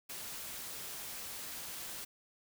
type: noise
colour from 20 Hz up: white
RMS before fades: -44 dBFS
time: 0.09-2.05 s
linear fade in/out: 10 ms
effects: none